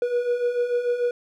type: beating tone pair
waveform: triangle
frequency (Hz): 479.5 / 486.3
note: A#4 / B4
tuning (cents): +49 / -27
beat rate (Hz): 6.8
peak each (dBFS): -26 / -20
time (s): 0.02-1.11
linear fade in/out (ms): 2
effects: none